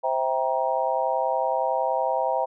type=chord; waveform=sine; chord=C dominant seventh; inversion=none; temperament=just; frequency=523.3 / 654.1 / 784.9 / 941.9 Hz; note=C5 / E5 / G5 / Bb5; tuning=0 / -14 / +2 / +18 cents; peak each=-27 dBFS; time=0.03-2.46 s; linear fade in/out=20 ms; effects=none